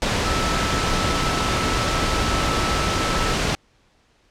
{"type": "tone in noise", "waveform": "sine", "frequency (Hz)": 1312, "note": "E6", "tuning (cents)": -9, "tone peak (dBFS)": -27, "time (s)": [0.25, 3.34], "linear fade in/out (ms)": 0, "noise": "pink", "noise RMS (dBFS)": -21, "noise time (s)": [0.02, 3.55], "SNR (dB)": -9, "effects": ["pink hiss -60 dBFS RMS until 4.3 s", "low-pass 6000 Hz 12 dB/octave"]}